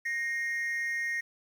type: tone pair together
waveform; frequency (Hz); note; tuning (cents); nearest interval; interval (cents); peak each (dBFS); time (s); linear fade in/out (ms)
triangle; 1864.7 / 2125; A#6 / C7; 0 / +26; major second; 226; -28 / -33; 0.05-1.21; 10
effects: tanh soft clip ceiling -23 dBFS + 10-bit